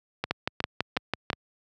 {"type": "two click trains", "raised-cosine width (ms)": 0.3, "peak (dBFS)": [-11, -9], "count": [4, 7], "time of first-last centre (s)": [[0.24, 1.331], [0.31, 1.302]], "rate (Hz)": [2.75, 6.05], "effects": ["high-pass 80 Hz 12 dB/octave"]}